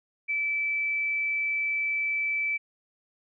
sine tone, 2315 Hz, D7, 25 cents flat, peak -25 dBFS, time 0.28-2.58 s, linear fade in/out 20 ms, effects none

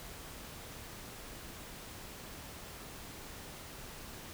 silence, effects pink hiss -48 dBFS RMS until 4.33 s

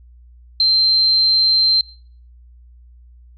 sine tone, 4131 Hz, C8, 23 cents flat, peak -11 dBFS, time 0.6-1.81 s, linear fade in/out 2 ms, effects noise-tail reverb RT60 0.5 s tail -22 dB re dry + added 60 Hz sine -42 dBFS peak until 3.37 s

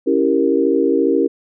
sine chord, C# diminished seventh, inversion none, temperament equal, 277.2 / 329.6 / 392 / 466.2 Hz, C#4 / E4 / G4 / Bb4, 0 / 0 / 0 / 0 cents, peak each -18 dBFS, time 0.06-1.28 s, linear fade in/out 20 ms, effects none

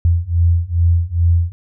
sine beating tone pair, 84 / 86.4 Hz, E2 / F2, +33 / -18 cents, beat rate 2.4 Hz, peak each -15 / -14 dBFS, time 0.05-1.52 s, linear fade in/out 0 ms, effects none

